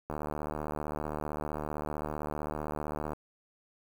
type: click train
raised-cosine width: 1 ms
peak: -21 dBFS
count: 230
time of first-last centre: 0.1-3.133 s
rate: 75.5 Hz
effects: 8-bit